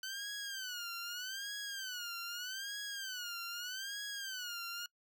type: tone with vibrato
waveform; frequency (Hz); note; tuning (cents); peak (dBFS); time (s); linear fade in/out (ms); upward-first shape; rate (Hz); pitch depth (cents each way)
15% pulse; 1514; F#6; +39; -34; 0.03-4.86; 2; sine; 0.81; 160
effects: noise-tail reverb RT60 0.1 s tail -25 dB re dry